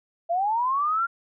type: linear sweep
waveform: sine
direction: up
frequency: 659.3 to 1403 Hz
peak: -21 dBFS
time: 0.29-1.07 s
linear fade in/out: 20 ms
effects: none